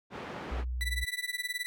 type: band-pass noise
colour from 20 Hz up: pink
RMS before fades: -41 dBFS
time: 0.1-0.65 s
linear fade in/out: 50 ms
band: 150 to 2100 Hz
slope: 12 dB/octave
type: tone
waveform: sine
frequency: 61.74 Hz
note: B1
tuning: in tune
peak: -31 dBFS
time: 0.51-1.05 s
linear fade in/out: 10 ms
type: tone with tremolo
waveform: 30% pulse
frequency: 1975.5 Hz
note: B6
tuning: in tune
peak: -26 dBFS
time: 0.81-1.66 s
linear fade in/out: 0 ms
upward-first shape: triangle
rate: 19 Hz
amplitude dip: 100%
effects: none